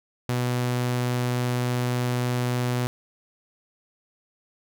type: tone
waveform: sawtooth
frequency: 123.47 Hz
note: B2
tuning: in tune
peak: -19 dBFS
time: 0.29-2.87 s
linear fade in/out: 0 ms
effects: none